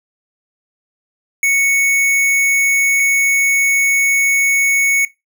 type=tone pair in turn; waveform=square; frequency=2217 / 2217 Hz; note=C#7 / C#7; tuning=0 / 0 cents; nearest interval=unison; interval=0 cents; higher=neither; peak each=-12 dBFS; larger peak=neither; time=1.43-3 / 3-5.05 s; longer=second; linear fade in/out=2 ms; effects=noise-tail reverb RT60 0.2 s tail -19 dB re dry